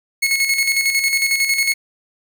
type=tone with tremolo; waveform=sawtooth; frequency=2184 Hz; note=C#7; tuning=26 cents flat; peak=-10 dBFS; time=0.22-1.74 s; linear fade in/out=10 ms; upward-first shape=square; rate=11 Hz; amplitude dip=50%; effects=none